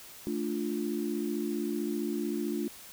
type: chord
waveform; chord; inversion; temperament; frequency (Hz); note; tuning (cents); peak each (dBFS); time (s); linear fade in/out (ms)
sine; D minor; second; equal; 220 / 293.7 / 349.2; A3 / D4 / F4; 0 / 0 / 0; -34; 0.27-2.68; 0
effects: white hiss -49 dBFS RMS until 2.92 s